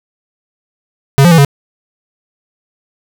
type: tone with pitch steps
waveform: square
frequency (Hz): 137.7 / 174.2 / 165 / 140.5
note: C#3 / F3 / E3 / C#3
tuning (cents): -11 / -4 / +2 / +24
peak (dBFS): -4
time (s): 1.18-1.448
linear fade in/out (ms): 0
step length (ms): 67
effects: none